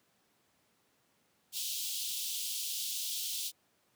pink high-pass noise, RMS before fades -37 dBFS, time 1.52-3.52 s, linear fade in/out 50 ms, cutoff 3000 Hz, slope 48 dB/octave, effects pink hiss -72 dBFS RMS until 3.95 s + high-pass 150 Hz 12 dB/octave

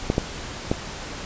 clicks, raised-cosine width 2 ms, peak -6 dBFS, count 3, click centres 0.101 / 0.181 / 0.715 s, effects pink hiss -34 dBFS RMS until 1.25 s + resampled to 16000 Hz

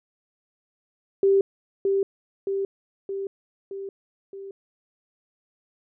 sine tone with echo, 392 Hz, G4, in tune, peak -15 dBFS, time 1.23-1.41 s, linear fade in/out 2 ms, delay 620 ms, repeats 5, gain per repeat -4 dB, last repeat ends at 4.51 s, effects none

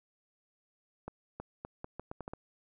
accelerating click train, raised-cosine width 1 ms, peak -26 dBFS, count 9, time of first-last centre 1.08-2.335 s, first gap 320 ms, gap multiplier 0.78, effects none

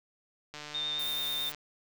click train, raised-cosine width 0.2 ms, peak -25 dBFS, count 151, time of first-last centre 0.54-1.547 s, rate 149 Hz
sine tone with vibrato, 3633 Hz, A#7, 45 cents flat, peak -31 dBFS, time 0.74-1.5 s, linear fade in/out 10 ms, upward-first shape triangle, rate 9.2 Hz, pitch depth 20 cents each way
violet noise, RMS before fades -41 dBFS, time 0.99-1.52 s, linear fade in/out 5 ms
effects none

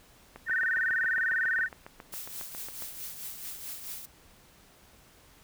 click train, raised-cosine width 0.5 ms, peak -28 dBFS, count 19, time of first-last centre 0.36-2.822 s, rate 7.31 Hz
sine tone with vibrato, 1661.2 Hz, G#6, in tune, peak -25 dBFS, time 0.46-1.69 s, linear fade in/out 50 ms, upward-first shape square, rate 20 Hz, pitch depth 160 cents each way
blue noise with tremolo, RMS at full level -38 dBFS, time 2.12-4.06 s, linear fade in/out 10 ms, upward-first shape triangle, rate 4.6 Hz, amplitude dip 60%
effects pink hiss -58 dBFS RMS until 5.43 s

